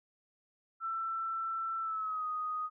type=tone with pitch glide; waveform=sine; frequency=1336 to 1246.5 Hz; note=E6 to D#6; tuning=+23 to +3 cents; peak=-33 dBFS; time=0.8-2.7 s; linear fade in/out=50 ms; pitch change=-120 cents; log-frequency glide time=1.8-2.26 s; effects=none